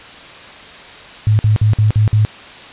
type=tone bursts; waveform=sine; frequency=106.9 Hz; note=A2; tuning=49 cents flat; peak=-8 dBFS; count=6; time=1.27-2.25 s; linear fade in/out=0 ms; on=120 ms; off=52 ms; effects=white hiss -35 dBFS RMS until 2.72 s + resampled to 8000 Hz